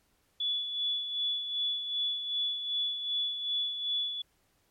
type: tone with tremolo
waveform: sine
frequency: 3429 Hz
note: A7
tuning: 45 cents flat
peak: -27 dBFS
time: 0.4-4.22 s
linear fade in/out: 5 ms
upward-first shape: sine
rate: 2.6 Hz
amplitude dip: 55%
effects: pink hiss -71 dBFS RMS until 4.7 s + MP3 64 kbps